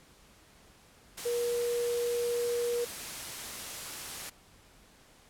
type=tone in noise; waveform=sine; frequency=477.4 Hz; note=A#4; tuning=41 cents sharp; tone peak=-28 dBFS; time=1.25-2.85 s; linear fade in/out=10 ms; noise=white; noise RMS=-40 dBFS; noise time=1.17-4.3 s; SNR=+9 dB; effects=pink hiss -59 dBFS RMS until 5.29 s + low-pass 12000 Hz 12 dB/octave